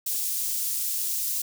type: high-pass noise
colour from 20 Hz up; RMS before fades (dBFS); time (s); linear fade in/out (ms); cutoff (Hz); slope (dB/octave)
white; -28; 0.06-1.42; 5; 6100; 12
effects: none